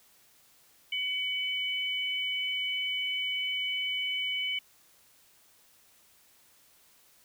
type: tone pair together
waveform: sine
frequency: 2262 / 2999 Hz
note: C#7 / F#7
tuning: +34 / +23 cents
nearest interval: perfect fourth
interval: 489 cents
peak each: -33 / -31 dBFS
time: 0.92-4.59 s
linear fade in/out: 5 ms
effects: white hiss -62 dBFS RMS until 7.24 s